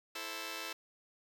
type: chord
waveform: 5% pulse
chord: A minor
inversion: second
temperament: just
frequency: 330 / 440 / 528 Hz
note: E4 / A4 / C5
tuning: +2 / 0 / +16 cents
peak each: -34 dBFS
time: 0.15-0.73 s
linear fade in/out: 5 ms
effects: none